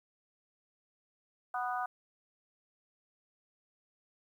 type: harmonic tone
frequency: 246.9 Hz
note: B3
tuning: in tune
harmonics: 3 / 4 / 5 / 6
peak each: -35 / -41 / -38 / -41 dBFS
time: 1.54-1.86 s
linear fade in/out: 5 ms
effects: 11-bit